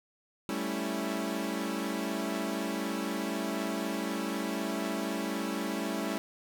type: chord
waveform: sawtooth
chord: A dominant seventh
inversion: third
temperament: equal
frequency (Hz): 196 / 220 / 277.2 / 329.6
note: G3 / A3 / C#4 / E4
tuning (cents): 0 / 0 / 0 / 0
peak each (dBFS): -33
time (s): 0.49-6.18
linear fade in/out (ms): 0
effects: none